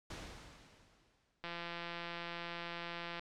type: noise with exponential decay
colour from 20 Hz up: pink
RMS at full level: -45 dBFS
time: 0.1-1.58 s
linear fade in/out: 5 ms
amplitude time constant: 320 ms
type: click train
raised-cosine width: 0.3 ms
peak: -27 dBFS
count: 301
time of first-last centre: 1.44-3.194 s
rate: 171 Hz
effects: low-pass 6000 Hz 12 dB/octave